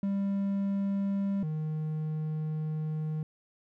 triangle tone pair in turn, 197.8 / 155.28 Hz, G3 / D#3, +16 / -3 cents, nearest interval major third, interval 419 cents, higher first, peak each -25 / -28 dBFS, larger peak first, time 0.03-1.43 / 1.43-3.23 s, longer second, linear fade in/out 2 ms, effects none

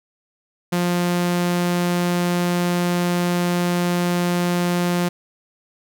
sawtooth tone, 175.9 Hz, F3, 13 cents sharp, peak -14 dBFS, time 0.72-5.09 s, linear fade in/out 10 ms, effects none

